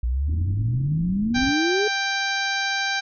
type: exponential sweep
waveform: sine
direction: up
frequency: 57.1 to 431 Hz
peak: -20 dBFS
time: 0.03-1.88 s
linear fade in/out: 5 ms
type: low-pass noise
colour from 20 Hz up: pink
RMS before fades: -33 dBFS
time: 0.26-1.54 s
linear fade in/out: 50 ms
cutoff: 320 Hz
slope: 96 dB/octave
type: harmonic tone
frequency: 786 Hz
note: G5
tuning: 4 cents sharp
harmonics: 1 / 2 / 3 / 4 / 5 / 6 / 7 / 8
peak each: -29 / -25 / -30 / -36 / -30 / -34 / -36 / -37 dBFS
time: 1.34-3.01 s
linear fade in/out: 20 ms
effects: none